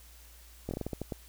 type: slowing click train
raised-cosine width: 2 ms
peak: -21 dBFS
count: 9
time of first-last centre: 0.69-1.122 s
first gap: 21 ms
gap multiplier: 1.26
effects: added 58 Hz sine -53 dBFS peak until 1.28 s + white hiss -57 dBFS RMS until 1.28 s